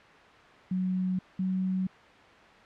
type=tone pair in turn; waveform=sine; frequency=185 / 187.04 Hz; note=F#3 / F#3; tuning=0 / +19 cents; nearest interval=unison; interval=19 cents; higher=second; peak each=-26 / -26 dBFS; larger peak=neither; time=0.71-1.19 / 1.39-1.87 s; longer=neither; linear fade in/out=5 ms; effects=white hiss -52 dBFS RMS until 2.65 s + low-pass 2000 Hz 12 dB/octave